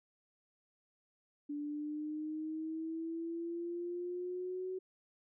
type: exponential sweep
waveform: sine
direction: up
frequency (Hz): 290.5 to 374.6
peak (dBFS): -37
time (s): 1.49-4.79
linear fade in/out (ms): 10
effects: none